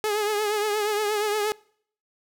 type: tone with vibrato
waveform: sawtooth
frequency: 420.5 Hz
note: G#4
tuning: 22 cents sharp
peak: -19 dBFS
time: 0.04-1.52 s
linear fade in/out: 0 ms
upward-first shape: triangle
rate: 8.5 Hz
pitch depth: 62 cents each way
effects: noise-tail reverb RT60 0.6 s tail -24 dB re dry